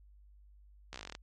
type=slowing click train; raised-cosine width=0.2 ms; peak=-25 dBFS; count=12; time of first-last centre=0.93-1.151 s; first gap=14 ms; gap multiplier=1.07; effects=added 50 Hz sine -56 dBFS peak until 1.22 s + MP3 48 kbps